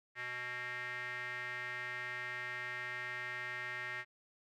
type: tone with band-pass filter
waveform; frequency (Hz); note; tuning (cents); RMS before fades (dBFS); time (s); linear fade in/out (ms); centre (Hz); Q
square; 123.47; B2; 0; -42; 0.15-4.05; 50; 1900; 5.7
effects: none